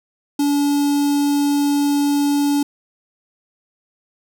square tone with notch filter, 287.1 Hz, D4, 39 cents flat, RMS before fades -17 dBFS, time 0.39-2.63 s, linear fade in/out 5 ms, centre 1800 Hz, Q 0.57, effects none

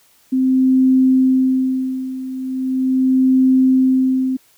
sine tone with tremolo, 260.3 Hz, C4, 9 cents flat, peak -9 dBFS, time 0.32-4.37 s, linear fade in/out 10 ms, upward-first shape sine, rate 0.39 Hz, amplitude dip 80%, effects white hiss -54 dBFS RMS until 4.57 s

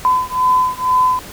sine beating tone pair, 1012 / 1014.1 Hz, B5 / B5, +42 / +46 cents, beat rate 2.1 Hz, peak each -15 dBFS, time 0.05-1.19 s, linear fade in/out 0 ms, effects pink hiss -34 dBFS RMS until 1.32 s

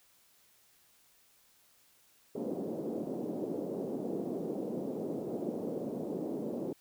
pink band-pass noise, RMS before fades -37 dBFS, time 2.35-6.73 s, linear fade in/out 5 ms, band 210 to 520 Hz, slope 24 dB/octave, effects white hiss -66 dBFS RMS until 6.8 s

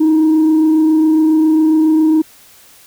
sine tone with frequency modulation, 314.2 Hz, D#4, 17 cents sharp, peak -6 dBFS, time 0-2.22 s, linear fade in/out 10 ms, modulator 27.3 Hz, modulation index 0.23, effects tanh soft clip ceiling -6 dBFS + white hiss -44 dBFS RMS until 2.86 s

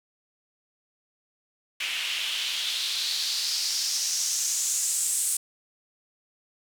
white noise with band-pass filter sweep, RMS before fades -28 dBFS, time 1.8-5.37 s, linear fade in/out 5 ms, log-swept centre 2600 to 8800 Hz, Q 3.1, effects none

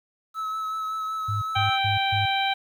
triangle tone with vibrato, 1296 Hz, E6, 30 cents flat, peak -25 dBFS, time 0.34-1.79 s, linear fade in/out 50 ms, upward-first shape sine, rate 5.3 Hz, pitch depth 17 cents each way
sine tone bursts, 103.83 Hz, G#2, in tune, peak -25 dBFS, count 4, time 1.28-2.26 s, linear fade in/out 10 ms, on 140 ms, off 140 ms
harmonic tone, 782 Hz, G5, 4 cents flat, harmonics 1 / 2 / 3 / 4 / 5, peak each -24 / -31 / -29 / -30 / -31 dBFS, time 1.55-2.54 s, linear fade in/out 10 ms
effects 9-bit

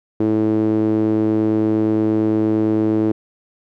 sawtooth tone with band-pass filter, 108.7 Hz, A2, 21 cents flat, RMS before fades -17 dBFS, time 0.2-3.12 s, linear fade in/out 5 ms, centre 340 Hz, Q 3.5, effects none

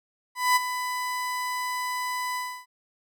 30% pulse tone with ADSR envelope, 998 Hz, B5, 18 cents sharp, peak -14 dBFS, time 0.35-2.66 s, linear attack 210 ms, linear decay 22 ms, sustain -11 dB, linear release 300 ms, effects none

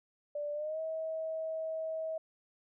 sine tone with pitch glide, 587.3 to 640.5 Hz, D5 to E5, 0 to -50 cents, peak -34 dBFS, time 0.35-2.18 s, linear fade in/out 5 ms, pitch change +150 cents, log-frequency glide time 0.53-0.8 s, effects none

